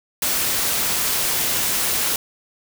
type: noise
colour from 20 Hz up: white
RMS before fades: -21 dBFS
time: 0.22-2.16 s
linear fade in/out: 2 ms
effects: none